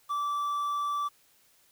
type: tone with quantisation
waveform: triangle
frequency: 1162 Hz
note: D6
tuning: 19 cents flat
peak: -26 dBFS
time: 0.09-1.09 s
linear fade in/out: 20 ms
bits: 9
effects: white hiss -64 dBFS RMS until 1.71 s